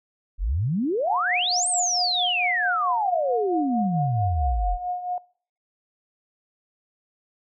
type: exponential two-way sweep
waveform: sine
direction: up then down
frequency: 38.89 to 8790 to 38.89 Hz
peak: -21 dBFS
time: 0.38-4.78 s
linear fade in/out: 50 ms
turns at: 1.68 s
type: tone with tremolo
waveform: sine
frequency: 720 Hz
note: F#5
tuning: 47 cents flat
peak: -23 dBFS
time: 1.07-5.18 s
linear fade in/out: 2 ms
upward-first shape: triangle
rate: 4.5 Hz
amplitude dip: 70%
effects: noise-tail reverb RT60 0.5 s tail -23 dB re dry